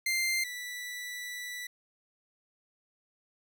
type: tone pair in turn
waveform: sawtooth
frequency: 2093 / 1968.1 Hz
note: C7 / B6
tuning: 0 / -7 cents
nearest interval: minor second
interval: 107 cents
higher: first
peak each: -24 / -34 dBFS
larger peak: first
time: 0.06-0.44 / 0.44-1.67 s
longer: second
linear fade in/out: 5 ms
effects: none